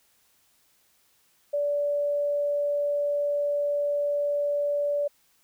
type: tone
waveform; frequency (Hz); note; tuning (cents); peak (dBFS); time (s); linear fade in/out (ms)
sine; 579; D5; -25; -23; 1.53-5.08; 10
effects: white hiss -65 dBFS RMS until 5.43 s